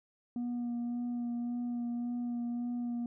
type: tone with vibrato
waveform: sine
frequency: 240.2 Hz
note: B3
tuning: 48 cents flat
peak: -30 dBFS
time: 0.36-3.06 s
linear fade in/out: 2 ms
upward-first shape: sine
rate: 1.8 Hz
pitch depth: 15 cents each way
effects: tanh soft clip ceiling -32 dBFS